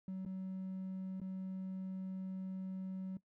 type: tone with dropouts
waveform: triangle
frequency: 188.5 Hz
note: F#3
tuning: 32 cents sharp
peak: -37 dBFS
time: 0.08-3.17 s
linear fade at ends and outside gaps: 2 ms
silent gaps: 0.251-0.261 / 1.201-1.215 s
effects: noise-tail reverb RT60 0.1 s tail -19 dB re dry + tanh soft clip ceiling -34 dBFS